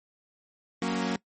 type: chord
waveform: sawtooth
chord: F# major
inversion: none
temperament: equal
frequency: 185 / 233.1 / 277.2 Hz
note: F#3 / A#3 / C#4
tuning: 0 / 0 / 0 cents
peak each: -27 / -26 / -29 dBFS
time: 0.82-1.16 s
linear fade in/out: 2 ms
effects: noise-tail reverb RT60 0.1 s tail -21 dB re dry + MP3 32 kbps